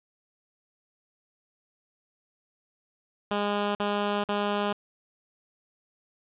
10% pulse tone bursts, 205 Hz, G#3, 22 cents flat, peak -17 dBFS, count 3, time 3.31-4.728 s, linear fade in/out 2 ms, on 440 ms, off 49 ms, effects resampled to 8000 Hz + 9-bit

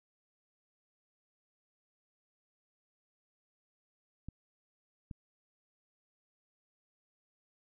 clicks, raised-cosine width 5 ms, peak -30 dBFS, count 2, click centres 4.286 / 5.112 s, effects none

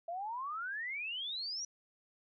sine exponential sweep, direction up, 659.3 to 5920 Hz, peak -37 dBFS, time 0.08-1.65 s, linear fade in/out 5 ms, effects none

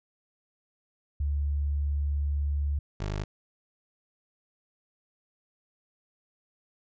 sine / 20% pulse tone pair in turn, 72 / 50.91 Hz, D2 / G#1, -34 / -34 cents, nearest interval tritone, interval 600 cents, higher first, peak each -25 dBFS, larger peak neither, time 1.2-2.79 / 3-3.24 s, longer first, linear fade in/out 5 ms, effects resampled to 16000 Hz

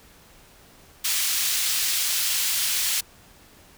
pink high-pass noise, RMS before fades -24 dBFS, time 1.04-3.01 s, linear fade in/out 10 ms, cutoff 3100 Hz, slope 12 dB/octave, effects pink hiss -52 dBFS RMS until 3.77 s

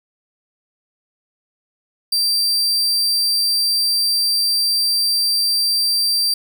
40% pulse tone, 4699 Hz, D8, in tune, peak -14 dBFS, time 2.12-6.34 s, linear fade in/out 5 ms, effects none

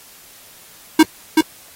square tone with echo, 316.2 Hz, D#4, 28 cents sharp, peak -6 dBFS, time 0.99-1.03 s, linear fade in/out 5 ms, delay 380 ms, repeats 1, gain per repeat -3 dB, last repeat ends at 1.41 s, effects white hiss -44 dBFS RMS until 1.75 s + AAC 48 kbps

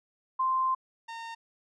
sine / sawtooth tone pair in turn, 1044 / 916 Hz, C6 / A#5, -4 / -31 cents, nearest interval major second, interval 227 cents, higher first, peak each -24 / -34 dBFS, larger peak first, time 0.39-0.75 / 1.08-1.35 s, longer first, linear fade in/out 10 ms, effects low-pass 5000 Hz 12 dB/octave

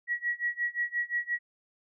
sine tone with tremolo, 1919 Hz, A#6, 50 cents sharp, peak -25 dBFS, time 0.07-1.39 s, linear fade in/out 50 ms, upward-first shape sine, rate 5.7 Hz, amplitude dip 95%, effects none

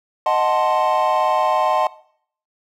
triangle chord, D# diminished seventh, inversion none, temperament equal, 622.3 / 740 / 880 / 1046.5 Hz, D#5 / F#5 / A5 / C6, 0 / 0 / 0 / 0 cents, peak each -18 dBFS, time 0.26-1.87 s, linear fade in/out 2 ms, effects noise-tail reverb RT60 0.6 s tail -20 dB re dry + tanh soft clip ceiling -6 dBFS

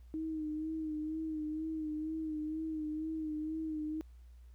sine tone with vibrato, 312 Hz, D#4, 5 cents sharp, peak -35 dBFS, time 0.14-4.01 s, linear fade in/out 0 ms, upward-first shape sine, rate 2.1 Hz, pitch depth 42 cents each way, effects added 60 Hz sine -52 dBFS peak until 4.54 s + pink hiss -75 dBFS RMS until 4.54 s

